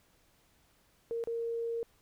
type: tone with dropouts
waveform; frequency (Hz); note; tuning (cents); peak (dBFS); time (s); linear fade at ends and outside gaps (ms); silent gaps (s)
sine; 463.2; A#4; -11; -32; 1.11-1.83; 0; 1.239-1.273
effects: pink hiss -68 dBFS RMS until 2.01 s